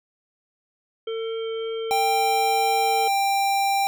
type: harmonic tone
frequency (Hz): 450.2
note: A4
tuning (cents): +40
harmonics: 1 / 3 / 5 / 7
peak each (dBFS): -26 / -41 / -45 / -39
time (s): 1.07-3.08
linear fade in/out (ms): 5
type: tone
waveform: square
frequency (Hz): 790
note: G5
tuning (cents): +13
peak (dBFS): -20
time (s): 1.91-3.87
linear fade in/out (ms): 0
effects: none